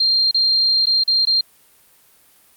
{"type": "tone with dropouts", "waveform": "sine", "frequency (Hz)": 4188, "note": "C8", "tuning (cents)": 1, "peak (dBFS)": -13, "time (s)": [0, 1.41], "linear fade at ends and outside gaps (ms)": 5, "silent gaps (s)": [[0.312, 0.344], [0.857, 0.868], [1.037, 1.077], [1.253, 1.27]], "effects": ["white hiss -53 dBFS RMS until 2.56 s", "Opus 32 kbps"]}